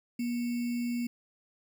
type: tone with sample-and-hold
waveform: sine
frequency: 239.6 Hz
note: A#3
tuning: 48 cents sharp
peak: -29 dBFS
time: 0.19-1.07 s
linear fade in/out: 5 ms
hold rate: 2450 Hz
effects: none